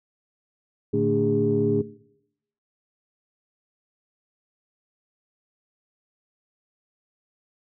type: tone cluster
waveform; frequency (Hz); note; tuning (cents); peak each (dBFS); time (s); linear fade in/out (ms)
sine; 112.3 / 147.3 / 223 / 293.8 / 407.6; A2 / D3 / A3 / D4 / G#4; +36 / +6 / +23 / +1 / -32; -28 / -30 / -26 / -26 / -23; 0.93-1.82; 10
effects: noise-tail reverb RT60 0.8 s tail -19 dB re dry + tanh soft clip ceiling -9 dBFS